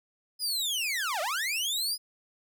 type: linear two-way sweep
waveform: sawtooth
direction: down then up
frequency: 5070 to 579 to 5070 Hz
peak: -25 dBFS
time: 0.39-1.98 s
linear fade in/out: 50 ms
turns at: 1.21 s
effects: none